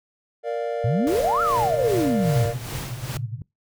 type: chord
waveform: triangle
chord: Bb major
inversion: none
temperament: equal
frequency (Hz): 466.2 / 587.3 / 698.5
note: Bb4 / D5 / F5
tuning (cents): 0 / 0 / 0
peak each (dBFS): -25 / -26 / -29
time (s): 0.43-2.55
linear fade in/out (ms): 50
type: exponential two-way sweep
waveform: sine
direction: up then down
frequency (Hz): 103.83 to 1409 to 103.83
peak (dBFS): -19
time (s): 0.84-2.46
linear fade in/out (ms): 5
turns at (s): 1.42
type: noise with tremolo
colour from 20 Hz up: pink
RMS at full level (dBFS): -32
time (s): 1.07-3.17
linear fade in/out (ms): 0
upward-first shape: sine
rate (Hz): 2.5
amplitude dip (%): 60
type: band-pass noise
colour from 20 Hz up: white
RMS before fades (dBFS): -32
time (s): 1.57-3.42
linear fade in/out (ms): 2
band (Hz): 110 to 140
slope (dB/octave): 96
effects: noise-tail reverb RT60 0.2 s tail -24 dB re dry